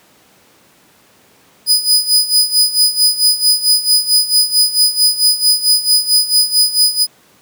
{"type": "tone with tremolo", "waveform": "sawtooth", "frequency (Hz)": 4978, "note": "D#8", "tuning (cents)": 0, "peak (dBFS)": -4, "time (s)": [1.66, 7.07], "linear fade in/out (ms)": 50, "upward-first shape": "sine", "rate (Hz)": 4.5, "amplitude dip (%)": 80, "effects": ["pink hiss -49 dBFS RMS until 7.41 s", "high-pass 150 Hz 12 dB/octave"]}